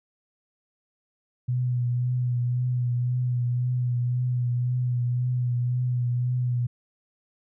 sine tone with vibrato, 123.47 Hz, B2, in tune, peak -22 dBFS, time 1.48-6.67 s, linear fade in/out 10 ms, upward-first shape triangle, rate 1.9 Hz, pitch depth 31 cents each way, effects none

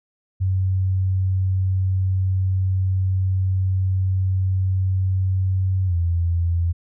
sine tone with pitch glide, 94.2 to 85.39 Hz, F#2 to F2, +32 to -38 cents, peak -17 dBFS, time 0.4-6.73 s, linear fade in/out 20 ms, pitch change -170 cents, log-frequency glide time 5.86-5.95 s, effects none

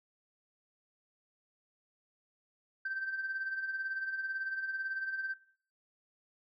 sine tone with tremolo, 1558 Hz, G6, 11 cents flat, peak -31 dBFS, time 2.85-5.34 s, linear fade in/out 5 ms, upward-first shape sine, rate 18 Hz, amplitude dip 60%, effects noise-tail reverb RT60 0.5 s tail -19 dB re dry + tanh soft clip ceiling -29 dBFS

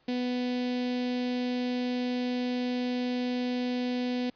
sawtooth tone with notch filter, 248.1 Hz, B3, 8 cents sharp, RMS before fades -30 dBFS, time 0.08-4.3 s, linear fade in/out 5 ms, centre 1200 Hz, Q 0.64, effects pink hiss -66 dBFS RMS until 4.35 s + resampled to 11025 Hz

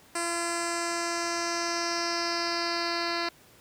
10% pulse tone with low-pass filter sweep, 340.9 Hz, F4, 42 cents flat, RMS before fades -30 dBFS, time 0.15-3.29 s, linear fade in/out 5 ms, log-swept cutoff 8600 to 4100 Hz, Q 3.8, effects pink hiss -56 dBFS RMS until 3.6 s + high-pass 80 Hz 12 dB/octave

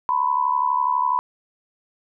sine tone with amplitude modulation, 995 Hz, B5, 13 cents sharp, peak -14 dBFS, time 0.09-1.19 s, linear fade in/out 0 ms, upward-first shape sine, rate 72.1 Hz, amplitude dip 80%, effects none

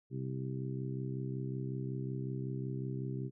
harmonic tone, 65.41 Hz, C2, in tune, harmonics 2 / 3 / 4 / 5 / 6, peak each -37 / -44 / -47 / -46 / -46 dBFS, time 0.1-3.31 s, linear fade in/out 50 ms, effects none

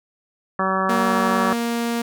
harmonic tone, 190 Hz, F#3, 46 cents sharp, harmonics 1 / 2 / 3 / 4 / 5 / 6 / 7 / 8 / 9, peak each -26 / -29 / -27 / -28 / -28 / -23 / -27 / -36 / -29 dBFS, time 0.59-1.53 s, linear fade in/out 2 ms
sawtooth tone, 234.4 Hz, A#3, 10 cents sharp, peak -17 dBFS, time 0.89-2.02 s, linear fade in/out 5 ms
effects none

